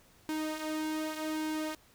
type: tone with flanger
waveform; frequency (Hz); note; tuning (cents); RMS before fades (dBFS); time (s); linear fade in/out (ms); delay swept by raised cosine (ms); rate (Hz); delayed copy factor
sawtooth; 311.1; D#4; 0; -35; 0.29-1.75; 0; 1.5 to 4.8; 0.86; -0.55
effects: pink hiss -62 dBFS RMS until 1.94 s